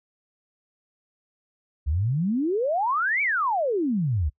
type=exponential two-way sweep; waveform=sine; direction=up then down; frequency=67 to 2349 to 67 Hz; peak=-21 dBFS; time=1.86-4.3 s; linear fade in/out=20 ms; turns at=3.22 s; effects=noise-tail reverb RT60 0.1 s tail -24 dB re dry